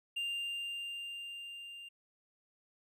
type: tone with level ramp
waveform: triangle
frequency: 2794 Hz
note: F7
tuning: in tune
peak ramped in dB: -32 to -45 dBFS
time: 0.16-1.89 s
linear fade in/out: 10 ms
effects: none